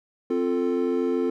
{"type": "chord", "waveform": "triangle", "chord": "F major", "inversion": "second", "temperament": "equal with one note detuned", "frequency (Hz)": [261.6, 349.2, 442.5], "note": ["C4", "F4", "A4"], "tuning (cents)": [0, 0, 10], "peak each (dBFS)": -24, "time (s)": [0.3, 1.3], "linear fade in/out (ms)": 5, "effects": []}